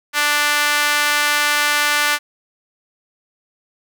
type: tone with high-pass filter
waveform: sawtooth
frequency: 294.1 Hz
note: D4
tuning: 3 cents sharp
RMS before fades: -17 dBFS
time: 0.13-2.19 s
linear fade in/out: 50 ms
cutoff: 1500 Hz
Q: 1.4
effects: none